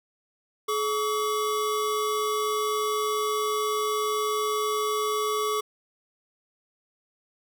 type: tone pair together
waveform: square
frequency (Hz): 425.9 / 1137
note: G#4 / C#6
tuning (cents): +44 / +44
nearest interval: octave + perfect fourth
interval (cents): 1700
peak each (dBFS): -28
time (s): 0.68-5.61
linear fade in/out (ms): 10
effects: none